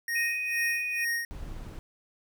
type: tone with tremolo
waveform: square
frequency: 1863 Hz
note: A#6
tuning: 2 cents flat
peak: -27 dBFS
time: 0.08-1.25 s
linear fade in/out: 2 ms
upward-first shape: sine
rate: 2.2 Hz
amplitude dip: 85%
type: tone with pitch glide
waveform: sine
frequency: 2498 to 2478 Hz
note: D#7 to D#7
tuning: +6 to -8 cents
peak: -29 dBFS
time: 0.15-1.05 s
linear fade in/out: 10 ms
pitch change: -14 cents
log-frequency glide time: 0.39-0.87 s
type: noise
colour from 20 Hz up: brown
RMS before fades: -39 dBFS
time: 1.31-1.79 s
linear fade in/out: 0 ms
effects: none